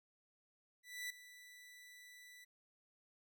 sawtooth tone with ADSR envelope, 1975.5 Hz, B6, in tune, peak -37 dBFS, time 0.83-2.45 s, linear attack 270 ms, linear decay 5 ms, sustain -16 dB, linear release 14 ms, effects none

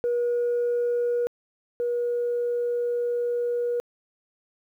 sine tone pair in turn, 480.6 / 480.6 Hz, B4 / B4, -47 / -47 cents, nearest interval unison, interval 0 cents, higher neither, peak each -20 / -22 dBFS, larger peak first, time 0.04-1.27 / 1.8-3.8 s, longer second, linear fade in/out 0 ms, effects tanh soft clip ceiling -19 dBFS + 10-bit

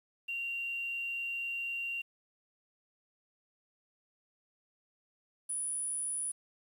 sine tone pair in turn, 2764 / 9826 Hz, F7 / D#9, -19 / -23 cents, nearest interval octave + minor seventh, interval 2196 cents, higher second, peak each -34 / -33 dBFS, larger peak second, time 0.28-2.02 / 5.49-6.32 s, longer first, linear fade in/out 10 ms, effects 10-bit

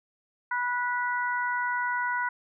harmonic tone, 490 Hz, B4, 14 cents flat, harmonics 2 / 3 / 4, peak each -29 / -29 / -35 dBFS, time 0.51-2.29 s, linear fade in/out 5 ms, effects none

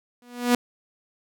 sawtooth tone with exponential growth, 243.5 Hz, B3, 24 cents flat, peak -10 dBFS, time 0.22-0.55 s, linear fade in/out 2 ms, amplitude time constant 71 ms, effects none

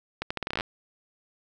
accelerating click train, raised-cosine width 0.3 ms, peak -13 dBFS, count 12, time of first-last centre 0.22-0.608 s, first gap 85 ms, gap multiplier 0.8, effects none

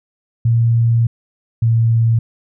sine tone pair in turn, 116.2 / 114.6 Hz, A#2 / A#2, -5 / -29 cents, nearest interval unison, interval 24 cents, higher first, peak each -10 dBFS, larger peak neither, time 0.45-1.07 / 1.62-2.19 s, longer first, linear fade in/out 5 ms, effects none

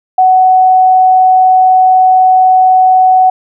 sine tone, 746 Hz, F#5, 14 cents sharp, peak -3 dBFS, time 0.18-3.3 s, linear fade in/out 5 ms, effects none

